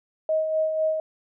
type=tone with tremolo; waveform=sine; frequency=630 Hz; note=D#5; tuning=21 cents sharp; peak=-19 dBFS; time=0.29-1 s; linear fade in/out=2 ms; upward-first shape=sine; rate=4 Hz; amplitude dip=45%; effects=none